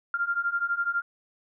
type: beating tone pair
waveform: sine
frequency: 1388 / 1400 Hz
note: F6 / F6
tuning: -11 / +4 cents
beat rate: 12 Hz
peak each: -29 / -27 dBFS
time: 0.14-1.02 s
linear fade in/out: 2 ms
effects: none